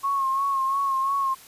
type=tone with vibrato; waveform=sine; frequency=1088 Hz; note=C#6; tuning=33 cents flat; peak=-21 dBFS; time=0.03-1.35 s; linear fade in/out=20 ms; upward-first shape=sine; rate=2.9 Hz; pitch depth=42 cents each way; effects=white hiss -48 dBFS RMS until 1.47 s + resampled to 32000 Hz